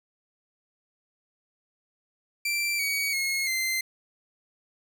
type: tone with pitch steps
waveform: sawtooth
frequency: 2349 / 2255 / 2164 / 2077 Hz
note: D7 / C#7 / C#7 / C7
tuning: 0 / +29 / -42 / -13 cents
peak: -22 dBFS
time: 2.45-3.81 s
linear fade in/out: 5 ms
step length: 340 ms
effects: none